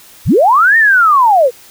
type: linear two-way sweep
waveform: sine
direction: up then down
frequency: 32.7 to 1857 to 457.5 Hz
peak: -5 dBFS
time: 0.25-1.51 s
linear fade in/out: 50 ms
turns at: 0.77 s
effects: white hiss -40 dBFS RMS until 1.7 s